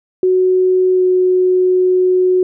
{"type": "tone with pitch glide", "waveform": "sine", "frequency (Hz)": [370, 367.4], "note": ["F#4", "F#4"], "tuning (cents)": [0, -12], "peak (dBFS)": -9, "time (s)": [0.23, 2.43], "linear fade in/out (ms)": 2, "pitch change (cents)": -12, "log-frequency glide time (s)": [0.94, 1.02], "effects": []}